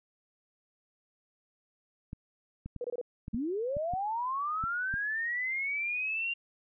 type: clicks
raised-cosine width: 5 ms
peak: -27 dBFS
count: 9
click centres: 2.131 / 2.66 / 2.763 / 3.281 / 3.346 / 3.768 / 3.937 / 4.639 / 4.94 s
type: tone bursts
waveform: sine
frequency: 486.6 Hz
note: B4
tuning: 26 cents flat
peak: -32 dBFS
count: 4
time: 2.81-3.014 s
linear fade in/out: 2 ms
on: 33 ms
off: 24 ms
type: linear sweep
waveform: sine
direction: up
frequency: 207.7 to 2794 Hz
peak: -30 dBFS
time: 3.33-6.34 s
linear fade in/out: 10 ms
effects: none